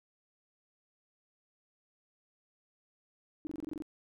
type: tone bursts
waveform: sine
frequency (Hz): 306.9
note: D#4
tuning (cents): -24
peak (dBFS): -36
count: 9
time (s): 3.45-3.822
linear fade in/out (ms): 0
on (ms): 20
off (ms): 24
effects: none